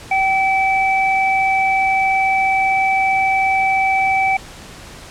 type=tone pair together; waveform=sine; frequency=770 / 2307 Hz; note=G5 / D7; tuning=-31 / -31 cents; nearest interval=octave + perfect fifth; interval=1900 cents; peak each=-15 / -17 dBFS; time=0.11-4.37 s; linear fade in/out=5 ms; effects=pink hiss -37 dBFS RMS until 5.1 s + low-pass 9000 Hz 12 dB/octave